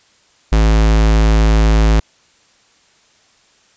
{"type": "tone", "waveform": "square", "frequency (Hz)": 54, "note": "A1", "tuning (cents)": -32, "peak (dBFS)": -9, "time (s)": [0.52, 2], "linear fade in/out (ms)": 5, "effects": ["white hiss -53 dBFS RMS until 3.76 s", "resampled to 16000 Hz"]}